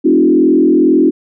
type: tone with frequency modulation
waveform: sine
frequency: 311.1 Hz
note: D#4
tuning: in tune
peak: -6 dBFS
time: 0.04-1.11 s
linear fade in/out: 20 ms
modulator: 42.2 Hz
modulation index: 1.4
effects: none